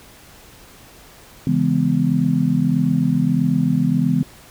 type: chord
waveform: sine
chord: C# minor seventh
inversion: none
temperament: just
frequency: 138.59 / 166.31 / 207.9 / 249.5 Hz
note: C#3 / E3 / G#3 / B3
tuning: 0 / +16 / +2 / +18 cents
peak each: -22 / -19 / -22 / -19 dBFS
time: 1.47-4.23 s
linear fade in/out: 2 ms
effects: pink hiss -45 dBFS RMS until 4.5 s